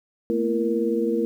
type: tone cluster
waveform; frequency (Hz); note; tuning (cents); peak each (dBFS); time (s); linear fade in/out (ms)
sine; 223.7 / 242.8 / 336.6 / 467.5; A3 / B3 / E4 / A#4; +29 / -29 / +36 / +5; -26 / -30 / -25 / -24; 0.3-1.25; 0
effects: 9-bit